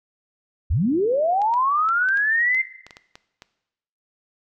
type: linear sweep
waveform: sine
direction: up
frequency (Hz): 55 to 2107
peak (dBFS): -17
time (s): 0.7-2.62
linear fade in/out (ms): 10
type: clicks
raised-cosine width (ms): 0.2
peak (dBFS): -23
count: 11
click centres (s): 1.418 / 1.539 / 1.889 / 2.088 / 2.173 / 2.547 / 2.866 / 2.908 / 2.969 / 3.155 / 3.421
effects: noise-tail reverb RT60 0.9 s tail -17 dB re dry